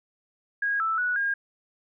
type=tone with pitch steps; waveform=sine; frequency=1640 / 1320 / 1471 / 1621 Hz; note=G#6 / E6 / F#6 / G#6; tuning=-22 / +2 / -11 / -42 cents; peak=-23 dBFS; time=0.62-1.34 s; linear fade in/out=5 ms; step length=180 ms; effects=none